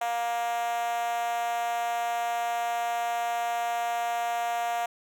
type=tone with high-pass filter; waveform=5% pulse; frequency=235 Hz; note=A#3; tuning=14 cents sharp; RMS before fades=-29 dBFS; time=0.01-4.86 s; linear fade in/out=5 ms; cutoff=730 Hz; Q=8.4; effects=none